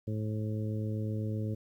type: harmonic tone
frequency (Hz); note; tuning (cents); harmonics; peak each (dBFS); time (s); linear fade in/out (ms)
107.8; A2; -35; 1 / 2 / 3 / 4 / 5; -32 / -38 / -42 / -44 / -46; 0.07-1.55; 10
effects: 11-bit